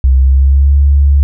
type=tone with pitch glide; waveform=sine; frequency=65.41 to 70.51 Hz; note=C2 to C#2; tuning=0 to +30 cents; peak=-4 dBFS; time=0.04-1.23 s; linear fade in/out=0 ms; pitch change=+130 cents; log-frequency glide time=0.15-0.75 s; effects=none